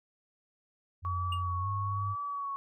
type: tone with pitch glide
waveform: sine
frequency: 89.4 to 100.35 Hz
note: F2 to G2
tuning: +41 to +41 cents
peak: -32 dBFS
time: 1.02-2.16 s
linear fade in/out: 50 ms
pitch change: +200 cents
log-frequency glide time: 1.59-1.68 s
type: tone with vibrato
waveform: sine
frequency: 1125 Hz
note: C#6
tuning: 25 cents sharp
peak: -33 dBFS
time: 1.05-2.56 s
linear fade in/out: 0 ms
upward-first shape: sine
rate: 1.1 Hz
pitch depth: 38 cents each way
type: tone with exponential decay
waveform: triangle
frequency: 2825 Hz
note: F7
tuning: 19 cents sharp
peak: -31 dBFS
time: 1.32-1.43 s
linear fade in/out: 5 ms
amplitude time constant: 22 ms
effects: none